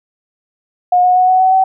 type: tone with pitch steps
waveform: sine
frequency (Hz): 720 / 727.9 / 736 / 744.1 / 752.3 / 760.6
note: F#5 / F#5 / F#5 / F#5 / F#5 / F#5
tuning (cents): -47 / -29 / -9 / +10 / +29 / +48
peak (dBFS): -7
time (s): 0.92-1.64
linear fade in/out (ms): 5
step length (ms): 120
effects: none